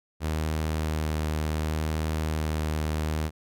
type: tone with vibrato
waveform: sawtooth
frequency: 77.78 Hz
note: D#2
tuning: in tune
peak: -22 dBFS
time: 0.2-3.31 s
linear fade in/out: 50 ms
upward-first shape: sine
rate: 0.67 Hz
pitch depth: 12 cents each way
effects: none